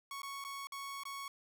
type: tone with dropouts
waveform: sawtooth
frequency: 1108.7 Hz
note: C#6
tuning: in tune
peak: -38 dBFS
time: 0.11-1.28 s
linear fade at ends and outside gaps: 2 ms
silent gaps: 0.219-0.231 / 0.441-0.448 / 0.671-0.721 / 1.035-1.053 s
effects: none